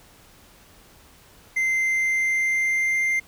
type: tone with pitch glide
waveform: triangle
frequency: 2078 to 2096 Hz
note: C7 to C7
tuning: -12 to +2 cents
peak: -18 dBFS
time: 1.56-3.2 s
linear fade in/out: 10 ms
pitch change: +14 cents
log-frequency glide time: 1.68-3.01 s
effects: pink hiss -52 dBFS RMS until 3.27 s